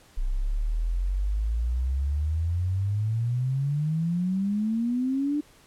sine exponential sweep, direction up, 30.87 to 300 Hz, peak -23 dBFS, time 0.17-5.41 s, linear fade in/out 10 ms, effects pink hiss -56 dBFS RMS until 5.66 s + low-pass 12000 Hz 12 dB/octave

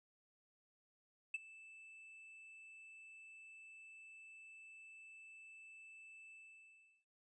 triangle tone with ADSR envelope, 2637 Hz, E7, in tune, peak -33 dBFS, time 1.34-7.05 s, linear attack 5 ms, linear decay 25 ms, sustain -21 dB, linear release 730 ms, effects tanh soft clip ceiling -29 dBFS + resampled to 22050 Hz

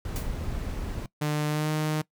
brown noise, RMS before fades -32 dBFS, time 0.05-1.06 s, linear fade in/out 2 ms
white noise with exponential decay, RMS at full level -35 dBFS, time 0.16-0.35 s, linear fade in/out 0 ms, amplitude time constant 40 ms
sawtooth tone with pitch glide, 150.2 to 153.98 Hz, D3 to D#3, +39 to -18 cents, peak -21 dBFS, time 1.21-2.02 s, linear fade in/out 10 ms, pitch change +43 cents, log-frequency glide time 1.48-1.69 s
effects noise-tail reverb RT60 0.1 s tail -21 dB re dry

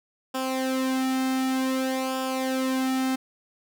sawtooth tone with flanger, 261.6 Hz, C4, in tune, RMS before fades -26 dBFS, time 0.34-3.16 s, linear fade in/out 10 ms, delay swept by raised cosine 0.48 to 2.08 ms, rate 0.54 Hz, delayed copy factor -0.7, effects none

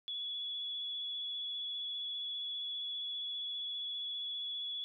sine tone with vibrato, 3400 Hz, G#7, 40 cents sharp, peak -37 dBFS, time 0.08-4.84 s, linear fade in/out 0 ms, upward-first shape square, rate 15 Hz, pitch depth 15 cents each way, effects none

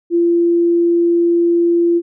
sine tone, 342.2 Hz, F4, 35 cents flat, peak -10 dBFS, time 0.1-2.02 s, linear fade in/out 50 ms, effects none

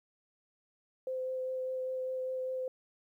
sine tone with vibrato, 516 Hz, C5, 24 cents flat, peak -33 dBFS, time 1.07-2.68 s, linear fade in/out 2 ms, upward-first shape sine, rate 5 Hz, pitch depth 9 cents each way, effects 12-bit

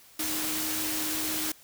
sine tone in noise, 311.1 Hz, D#4, in tune, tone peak -36 dBFS, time 0.19-1.52 s, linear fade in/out 5 ms, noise white, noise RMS -31 dBFS, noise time 0.19-1.52 s, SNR -8 dB, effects white hiss -55 dBFS RMS until 1.63 s

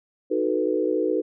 sine chord, B dominant seventh, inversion first, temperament equal, 311.1 / 370 / 440 / 493.9 Hz, D#4 / F#4 / A4 / B4, 0 / 0 / 0 / 0 cents, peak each -26 dBFS, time 0.3-1.22 s, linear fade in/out 20 ms, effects none

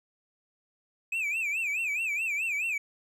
triangle tone with vibrato, 2489 Hz, D#7, in tune, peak -26 dBFS, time 1.12-2.78 s, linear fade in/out 5 ms, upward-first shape sine, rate 4.7 Hz, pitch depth 160 cents each way, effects none

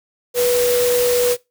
sine tone in noise, 488.7 Hz, B4, 18 cents flat, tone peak -14 dBFS, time 0.34-1.37 s, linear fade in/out 50 ms, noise white, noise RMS -23 dBFS, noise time 0.34-1.37 s, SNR +6 dB, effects noise-tail reverb RT60 0.2 s tail -20 dB re dry

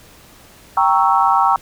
sine chord, G diminished seventh, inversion none, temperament equal, 784 / 932.3 / 1108.7 / 1318.5 Hz, G5 / Bb5 / Db6 / Fb6, 0 / 0 / 0 / 0 cents, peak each -16 / -16 / -17 / -18 dBFS, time 0.77-1.56 s, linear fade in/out 2 ms, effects pink hiss -45 dBFS RMS until 1.61 s

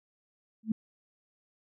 sine tone with exponential growth, 220 Hz, A3, in tune, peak -21 dBFS, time 0.63-0.72 s, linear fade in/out 5 ms, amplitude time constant 19 ms, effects none

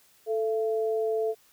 sine tone pair together, 440.4 / 675.7 Hz, A4 / E5, +2 / +43 cents, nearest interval perfect fifth, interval 741 cents, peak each -25 / -32 dBFS, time 0.26-1.35 s, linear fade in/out 50 ms, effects white hiss -61 dBFS RMS until 1.52 s

